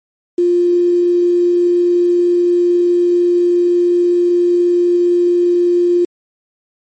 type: tone with quantisation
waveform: sine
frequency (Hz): 350.7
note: F4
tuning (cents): +7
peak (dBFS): -9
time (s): 0.38-6.05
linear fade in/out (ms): 5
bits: 6
effects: MP3 32 kbps